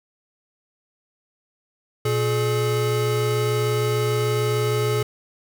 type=tone pair together; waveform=square; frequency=119.5 / 425.2 Hz; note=A#2 / G#4; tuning=+43 / +41 cents; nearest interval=octave + minor seventh; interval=2198 cents; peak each=-23 dBFS; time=2.05-5.03 s; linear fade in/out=5 ms; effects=none